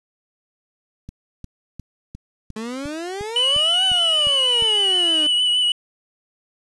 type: click train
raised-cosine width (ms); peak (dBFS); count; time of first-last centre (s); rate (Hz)
5; -22; 11; 1.09-4.624; 2.83
type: exponential two-way sweep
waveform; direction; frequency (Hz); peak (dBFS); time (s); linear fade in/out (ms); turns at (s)
30% pulse; up then down; 213.1 to 771 to 296.4; -24; 2.56-5.27; 5; 3.84
type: tone with vibrato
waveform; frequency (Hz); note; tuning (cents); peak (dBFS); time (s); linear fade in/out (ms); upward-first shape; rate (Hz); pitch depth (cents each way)
triangle; 2960; F#7; 0; -14; 3.36-5.72; 2; triangle; 6.4; 36
effects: resampled to 24000 Hz + 8-bit